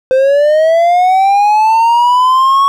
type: linear sweep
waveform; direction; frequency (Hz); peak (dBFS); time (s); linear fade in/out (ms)
triangle; up; 513 to 1115; -4; 0.11-2.68; 0
effects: none